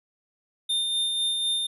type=tone with tremolo; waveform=square; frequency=3620 Hz; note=A7; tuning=48 cents sharp; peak=-23 dBFS; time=0.69-1.67 s; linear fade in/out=10 ms; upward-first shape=sine; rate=4 Hz; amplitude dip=30%; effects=resampled to 32000 Hz